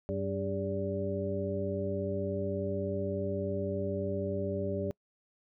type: harmonic tone with a mistuned harmonic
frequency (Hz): 96.4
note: G2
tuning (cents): -28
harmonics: 1 / 2 / 3 / 4 / 6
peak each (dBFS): -37 / -37 / -41 / -36 / -36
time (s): 0.09-4.91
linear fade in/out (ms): 0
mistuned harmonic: 4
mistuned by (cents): +73
effects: noise-tail reverb RT60 0.1 s tail -26 dB re dry